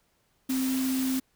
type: tone in noise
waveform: sine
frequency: 261.6 Hz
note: C4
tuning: in tune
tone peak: -25 dBFS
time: 0.49-1.2 s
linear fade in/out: 10 ms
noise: white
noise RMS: -36 dBFS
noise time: 0.49-1.2 s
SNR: +8 dB
effects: pink hiss -70 dBFS RMS until 1.35 s